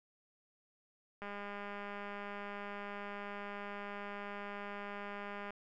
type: click train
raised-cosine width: 0.5 ms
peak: -30 dBFS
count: 871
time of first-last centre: 1.22-5.506 s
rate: 203 Hz
effects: none